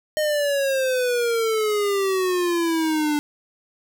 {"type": "exponential sweep", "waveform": "square", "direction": "down", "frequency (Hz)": [617, 293.3], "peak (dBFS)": -20, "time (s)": [0.17, 3.19], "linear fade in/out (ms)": 0, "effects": []}